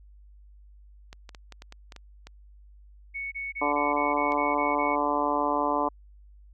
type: clicks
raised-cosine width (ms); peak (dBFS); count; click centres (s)
0.2; -26; 10; 1.129 / 1.292 / 1.348 / 1.523 / 1.621 / 1.724 / 1.922 / 1.963 / 2.27 / 4.321
type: tone bursts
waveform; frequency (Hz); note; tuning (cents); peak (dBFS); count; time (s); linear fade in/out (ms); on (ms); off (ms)
sine; 2217; C#7; 0; -31; 9; 3.14-4.96; 20; 180; 25
type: harmonic tone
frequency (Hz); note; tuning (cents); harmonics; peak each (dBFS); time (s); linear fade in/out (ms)
145.9; D3; -11; 2 / 3 / 4 / 5 / 6 / 7 / 8; -31 / -34 / -31 / -32 / -30 / -28 / -34; 3.61-5.89; 10
effects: added 50 Hz sine -49 dBFS peak until 6.53 s